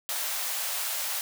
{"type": "high-pass noise", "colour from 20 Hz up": "white", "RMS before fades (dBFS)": -31, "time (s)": [0.09, 1.21], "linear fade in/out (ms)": 0, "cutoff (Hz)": 540, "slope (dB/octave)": 48, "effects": []}